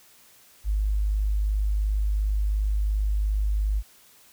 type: tone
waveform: sine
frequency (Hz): 51.4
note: G#1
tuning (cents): -17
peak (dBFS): -21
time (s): 0.64-3.83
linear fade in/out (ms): 50
effects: white hiss -55 dBFS RMS until 4.32 s